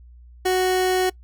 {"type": "tone", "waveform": "30% pulse", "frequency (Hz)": 370, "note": "F#4", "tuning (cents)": 0, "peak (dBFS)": -15, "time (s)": [0.45, 1.1], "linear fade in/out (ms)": 10, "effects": ["noise-tail reverb RT60 0.1 s tail -23 dB re dry", "added 60 Hz sine -43 dBFS peak until 1.23 s"]}